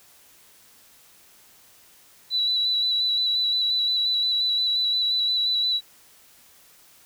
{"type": "tone with vibrato", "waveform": "sine", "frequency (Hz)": 3951, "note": "B7", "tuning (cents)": 0, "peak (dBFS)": -20, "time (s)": [2.3, 5.81], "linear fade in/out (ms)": 50, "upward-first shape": "square", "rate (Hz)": 5.7, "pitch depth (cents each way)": 17, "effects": ["white hiss -54 dBFS RMS until 7.05 s"]}